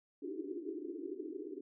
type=band-pass noise; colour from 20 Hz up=pink; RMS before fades=-43 dBFS; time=0.22-1.61 s; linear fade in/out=5 ms; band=290 to 410 Hz; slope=96 dB/octave; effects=none